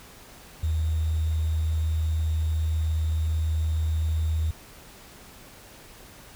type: tone with sample-and-hold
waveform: sine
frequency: 79.4 Hz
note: D#2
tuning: 36 cents sharp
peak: -22 dBFS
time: 0.63-4.51 s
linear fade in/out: 5 ms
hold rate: 3675 Hz
effects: pink hiss -48 dBFS RMS until 6.35 s